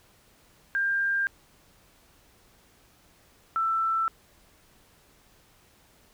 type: tone pair in turn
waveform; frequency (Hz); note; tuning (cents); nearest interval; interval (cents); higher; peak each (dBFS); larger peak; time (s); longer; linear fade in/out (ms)
sine; 1596 / 1330.8; G6 / E6; +31 / +16; minor third; 315; first; -23; neither; 0.75-1.27 / 3.56-4.08; neither; 0
effects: pink hiss -60 dBFS RMS until 6.13 s